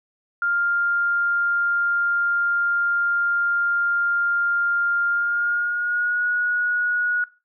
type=tone with pitch glide; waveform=sine; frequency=1400 to 1454.4 Hz; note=F6 to F#6; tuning=+4 to -30 cents; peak=-19 dBFS; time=0.42-7.24 s; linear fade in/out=2 ms; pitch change=+66 cents; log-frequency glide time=5.08-6.25 s; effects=noise-tail reverb RT60 0.3 s tail -19 dB re dry